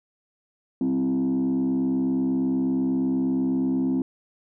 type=tone with frequency modulation; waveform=sine; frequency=261.6 Hz; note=C4; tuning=in tune; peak=-19 dBFS; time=0.81-4.02 s; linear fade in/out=2 ms; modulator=68.3 Hz; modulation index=0.79; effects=tanh soft clip ceiling -18 dBFS